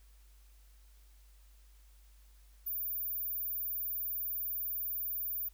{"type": "tone", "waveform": "sine", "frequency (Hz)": 14840, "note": "A#9", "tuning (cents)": -9, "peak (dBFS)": -34, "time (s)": [2.66, 5.49], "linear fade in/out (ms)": 10, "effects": ["added 50 Hz sine -57 dBFS peak until 5.53 s", "white hiss -69 dBFS RMS until 5.53 s"]}